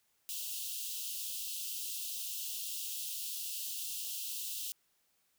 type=high-pass noise; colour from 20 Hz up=white; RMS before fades=-40 dBFS; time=0.29-4.72 s; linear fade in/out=0 ms; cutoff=2700 Hz; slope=96 dB/octave; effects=white hiss -75 dBFS RMS until 5.38 s